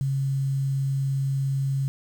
sine tone, 136.2 Hz, C#3, 30 cents flat, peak -22 dBFS, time 0.01-1.88 s, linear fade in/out 0 ms, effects 8-bit

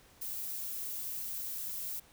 violet noise, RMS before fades -39 dBFS, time 0.21-2 s, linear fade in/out 10 ms, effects pink hiss -61 dBFS RMS until 2.12 s

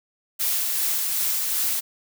blue noise with tremolo, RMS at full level -23 dBFS, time 0.39-1.81 s, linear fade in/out 20 ms, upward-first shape sine, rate 2.6 Hz, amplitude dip 25%, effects none

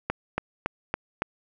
click train, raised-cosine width 0.5 ms, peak -10 dBFS, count 5, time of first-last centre 0.1-1.22 s, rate 3.57 Hz, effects none

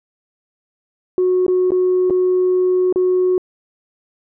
sine tone with dropouts, 366.5 Hz, F#4, 16 cents flat, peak -11 dBFS, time 1.18-3.38 s, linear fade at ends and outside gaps 1 ms, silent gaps 1.465-1.481 / 1.706-1.719 / 2.099-2.106 / 2.926-2.959 s, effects tanh soft clip ceiling -9 dBFS

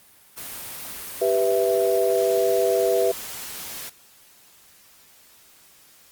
white noise, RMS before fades -35 dBFS, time 0.36-3.9 s, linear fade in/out 20 ms
sine chord, E minor, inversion first, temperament equal, 392 / 493.9 / 659.3 Hz, G4 / B4 / E5, 0 / 0 / 0 cents, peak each -22 dBFS, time 1.21-3.12 s, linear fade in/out 10 ms
effects white hiss -53 dBFS RMS until 6.11 s + Opus 32 kbps

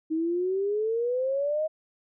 sine exponential sweep, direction up, 312.9 to 635 Hz, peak -24 dBFS, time 0.1-1.68 s, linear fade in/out 20 ms, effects none

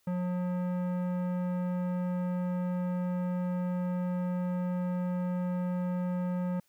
sine tone with tanh clipping, 179.7 Hz, F3, 50 cents sharp, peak -31 dBFS, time 0.07-6.6 s, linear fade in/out 5 ms, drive 15 dB, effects white hiss -71 dBFS RMS until 6.68 s

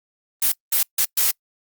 blue noise bursts at uneven times, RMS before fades -18 dBFS, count 4, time 0.42-0.52 / 0.72-0.83 / 0.98-1.05 / 1.17-1.31 s, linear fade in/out 5 ms, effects noise-tail reverb RT60 0.1 s tail -26 dB re dry + Opus 32 kbps

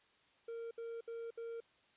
triangle tone bursts, 462 Hz, A#4, 16 cents flat, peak -40 dBFS, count 4, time 0.48-1.604 s, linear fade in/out 5 ms, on 230 ms, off 68 ms, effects white hiss -70 dBFS RMS until 1.96 s + resampled to 8000 Hz

